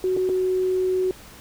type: tone with dropouts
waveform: sine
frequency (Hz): 371.2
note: F#4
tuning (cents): +6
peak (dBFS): -19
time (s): 0.04-1.11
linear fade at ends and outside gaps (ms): 1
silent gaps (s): 0.166-0.172 / 0.291-0.296
effects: pink hiss -45 dBFS RMS until 1.4 s